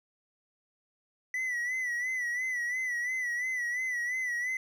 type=tone with vibrato; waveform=triangle; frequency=1975.5 Hz; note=B6; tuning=in tune; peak=-28 dBFS; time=1.34-4.57 s; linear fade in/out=2 ms; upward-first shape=sine; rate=2.9 Hz; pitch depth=69 cents each way; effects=none